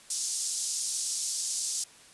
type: band-pass noise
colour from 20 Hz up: pink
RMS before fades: -32 dBFS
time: 0.1-1.84 s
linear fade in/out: 5 ms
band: 5500 to 9800 Hz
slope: 24 dB/octave
effects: white hiss -54 dBFS RMS until 2.13 s + resampled to 24000 Hz